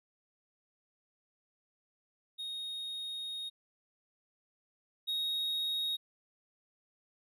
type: tone pair in turn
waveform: triangle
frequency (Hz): 3729 / 3757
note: A#7 / A#7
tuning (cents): 0 / +13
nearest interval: unison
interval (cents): 13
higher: second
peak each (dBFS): -36 / -30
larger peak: second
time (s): 2.38-3.5 / 5.07-5.97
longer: first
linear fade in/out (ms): 20
effects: none